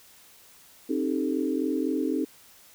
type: chord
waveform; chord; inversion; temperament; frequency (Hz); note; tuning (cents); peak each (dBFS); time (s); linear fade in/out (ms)
sine; A half-diminished seventh; first; equal with one note detuned; 267.3 / 311.1 / 392 / 440; C4 / Eb4 / G4 / A4; +37 / 0 / 0 / 0; -28 / -28 / -33 / -33; 0.89-2.25; 10
effects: white hiss -54 dBFS RMS until 2.74 s